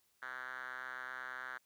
5% pulse tone with band-pass filter, 128.1 Hz, C3, 36 cents flat, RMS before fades -45 dBFS, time 0.22-1.58 s, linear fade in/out 5 ms, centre 1600 Hz, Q 4.6, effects white hiss -75 dBFS RMS until 1.65 s

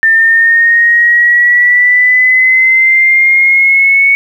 sine exponential sweep, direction up, 1793 to 2224 Hz, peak -4 dBFS, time 0.03-4.15 s, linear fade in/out 0 ms, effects 7-bit

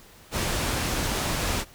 pink low-pass noise, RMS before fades -27 dBFS, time 0.31-1.65 s, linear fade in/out 50 ms, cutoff 11000 Hz, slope 12 dB/octave, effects pink hiss -51 dBFS RMS until 1.74 s

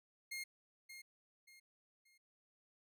sawtooth tone with echo, 2134 Hz, C7, 34 cents sharp, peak -39 dBFS, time 0.31-0.44 s, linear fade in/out 10 ms, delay 580 ms, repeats 3, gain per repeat -9 dB, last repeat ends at 2.18 s, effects none

